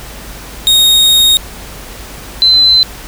40% pulse / sine tone pair in turn, 3729 / 4052 Hz, A#7 / B7, 0 / +44 cents, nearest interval minor second, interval 144 cents, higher second, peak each -4 dBFS, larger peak neither, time 0.67-1.37 / 2.42-2.83 s, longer first, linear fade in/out 0 ms, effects added 50 Hz sine -31 dBFS peak until 3.07 s + pink hiss -30 dBFS RMS until 3.07 s

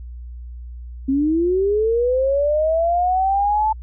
sine linear sweep, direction up, 262.5 to 879 Hz, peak -15 dBFS, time 1.08-3.73 s, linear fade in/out 10 ms, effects added 60 Hz sine -31 dBFS peak until 3.82 s

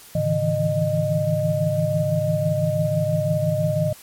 sine tone cluster, 106.9 / 139.8 / 157.5 / 163.5 / 614 Hz, A2 / C#3 / D#3 / E3 / D#5, -49 / +15 / +21 / -14 / -23 cents, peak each -26 / -25 / -25 / -27 / -22 dBFS, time 0.15-3.93 s, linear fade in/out 5 ms, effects white hiss -45 dBFS RMS until 4.02 s + MP3 64 kbps

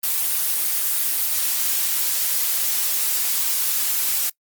blue noise, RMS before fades -21 dBFS, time 0.03-4.3 s, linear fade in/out 10 ms, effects noise-tail reverb RT60 0.1 s tail -24 dB re dry + Opus 24 kbps

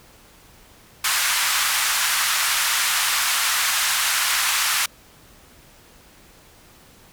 pink band-pass noise, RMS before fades -21 dBFS, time 1.04-4.86 s, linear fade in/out 5 ms, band 1100 to 14000 Hz, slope 24 dB/octave, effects pink hiss -50 dBFS RMS until 7.12 s

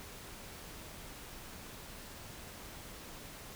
silence, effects pink hiss -49 dBFS RMS until 3.55 s

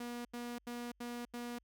sawtooth tone bursts, 240.3 Hz, B3, 47 cents flat, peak -37 dBFS, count 5, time 0-1.586 s, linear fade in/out 5 ms, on 250 ms, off 84 ms, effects added 50 Hz sine -70 dBFS peak until 1.63 s

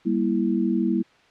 sine chord, E diminished, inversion first, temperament just, 197.78 / 237.3 / 329.6 Hz, G3 / Bb3 / E4, +16 / +31 / 0 cents, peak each -24 dBFS, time 0.05-1.03 s, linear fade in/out 20 ms, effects white hiss -56 dBFS RMS until 1.3 s + low-pass 3000 Hz 12 dB/octave

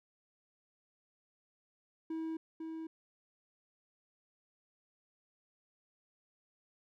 triangle tone with echo, 322.5 Hz, E4, 38 cents flat, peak -34 dBFS, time 2.1-2.37 s, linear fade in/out 5 ms, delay 500 ms, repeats 1, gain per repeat -4 dB, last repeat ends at 2.87 s, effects none

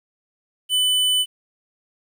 square tone, 3000 Hz, F#7, 23 cents sharp, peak -17 dBFS, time 0.69-1.26 s, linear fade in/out 50 ms, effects 9-bit

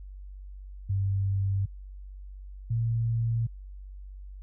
sine tone pair in turn, 98 / 115.24 Hz, G2 / A#2, 0 / -19 cents, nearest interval minor third, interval 281 cents, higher second, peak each -24 dBFS, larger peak neither, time 0.89-1.66 / 2.7-3.47 s, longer neither, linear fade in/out 10 ms, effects added 48 Hz sine -40 dBFS peak until 4.42 s

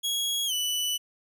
sawtooth tone with pitch glide, 3319 to 2974 Hz, G#7 to F#7, -2 to +8 cents, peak -23 dBFS, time 0.03-0.98 s, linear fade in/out 20 ms, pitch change -190 cents, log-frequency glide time 0.46-0.53 s, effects none

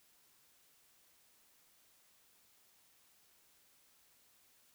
silence, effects white hiss -69 dBFS RMS until 4.74 s

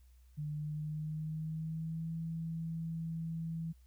sine tone with pitch glide, 150 to 163.58 Hz, D3 to E3, +37 to -13 cents, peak -36 dBFS, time 0.37-3.73 s, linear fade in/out 20 ms, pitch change +150 cents, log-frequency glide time 0.54-2.12 s, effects added 62 Hz sine -58 dBFS peak until 3.86 s + white hiss -75 dBFS RMS until 3.86 s

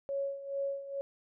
sine tone with tremolo, 554.4 Hz, C#5, in tune, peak -30 dBFS, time 0.09-1.01 s, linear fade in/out 0 ms, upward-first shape sine, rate 2.3 Hz, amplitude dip 75%, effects none

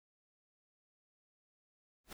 pink noise with exponential growth, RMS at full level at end -42 dBFS, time 2.04-2.13 s, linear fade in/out 5 ms, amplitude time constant 18 ms, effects none

